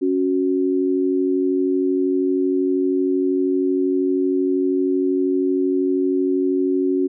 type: tone pair together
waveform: sine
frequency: 277.2 / 370 Hz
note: C#4 / F#4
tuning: 0 / 0 cents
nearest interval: perfect fourth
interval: 500 cents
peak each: -19 dBFS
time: 0.01-7.08 s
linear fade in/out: 20 ms
effects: none